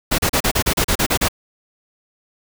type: noise bursts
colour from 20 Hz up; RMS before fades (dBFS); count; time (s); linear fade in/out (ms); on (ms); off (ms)
pink; -17; 11; 0.11-1.285; 10; 75; 35
effects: none